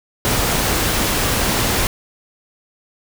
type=noise; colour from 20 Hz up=pink; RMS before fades=-18 dBFS; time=0.25-1.87 s; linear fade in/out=0 ms; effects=none